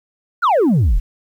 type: exponential sweep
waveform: sine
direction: down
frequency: 1513 to 32.7 Hz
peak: -8 dBFS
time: 0.42-1 s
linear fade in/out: 20 ms
effects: tanh soft clip ceiling -10 dBFS + 8-bit